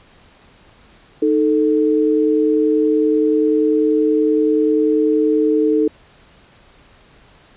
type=tone pair together; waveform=sine; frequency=309.6 / 440 Hz; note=D#4 / A4; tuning=-9 / 0 cents; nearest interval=tritone; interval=609 cents; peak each=-15 dBFS; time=1.22-5.88 s; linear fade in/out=5 ms; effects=pink hiss -49 dBFS RMS until 7.56 s + resampled to 8000 Hz